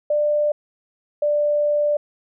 sine tone pair in turn, 594 / 590.2 Hz, D5 / D5, +20 / +8 cents, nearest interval unison, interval 12 cents, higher first, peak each -16 dBFS, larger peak neither, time 0.1-0.52 / 1.22-1.97 s, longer second, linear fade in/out 5 ms, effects none

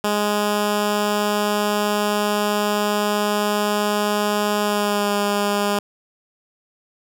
10% pulse tone with pitch glide, 207.7 to 204 Hz, G#3 to G#3, 0 to -31 cents, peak -10 dBFS, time 0.04-5.79 s, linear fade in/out 2 ms, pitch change -31 cents, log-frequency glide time 4.63-5.13 s, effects none

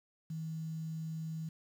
sine tone with quantisation, 160 Hz, D#3, 49 cents sharp, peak -37 dBFS, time 0.3-1.49 s, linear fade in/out 5 ms, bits 10, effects none

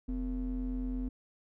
triangle ring-modulated tone, 105.4 Hz, G#2, 26 cents sharp, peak -27 dBFS, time 0.08-1.09 s, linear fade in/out 10 ms, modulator 150 Hz, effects none

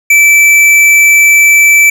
triangle tone with tanh clipping, 2320 Hz, D7, 22 cents flat, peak -4 dBFS, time 0.1-1.9 s, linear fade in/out 5 ms, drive 18 dB, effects none

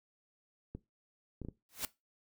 clicks, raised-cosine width 3 ms, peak -29 dBFS, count 4, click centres 0.75 / 1.417 / 1.449 / 1.486 s
white noise with exponential growth, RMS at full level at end -33 dBFS, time 1.69-1.85 s, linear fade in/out 1 ms, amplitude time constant 33 ms
effects noise-tail reverb RT60 0.2 s tail -18 dB re dry

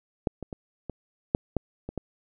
clicks, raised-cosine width 2 ms, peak -10 / -22 / -22 / -20 / -7 / -11 / -21 / -17 dBFS, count 8, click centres 0.272 / 0.427 / 0.528 / 0.897 / 1.349 / 1.567 / 1.89 / 1.977 s, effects none

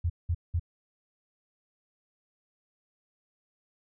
sine tone bursts, 85 Hz, F2, 46 cents flat, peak -24 dBFS, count 3, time 0.04-0.597 s, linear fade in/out 10 ms, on 59 ms, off 190 ms, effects none

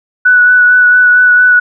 sine tone with vibrato, 1480 Hz, F#6, in tune, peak -3 dBFS, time 0.25-1.6 s, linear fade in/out 10 ms, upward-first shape sine, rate 4.4 Hz, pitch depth 16 cents each way, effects none

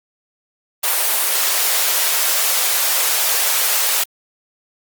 white high-pass noise, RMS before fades -17 dBFS, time 0.83-4.04 s, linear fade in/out 10 ms, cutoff 480 Hz, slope 24 dB/octave, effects Opus 32 kbps

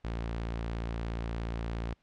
sawtooth tone, 57 Hz, A#1, 38 cents flat, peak -29 dBFS, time 0.04-1.94 s, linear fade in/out 10 ms, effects pink hiss -72 dBFS RMS until 2.02 s + low-pass 4000 Hz 12 dB/octave

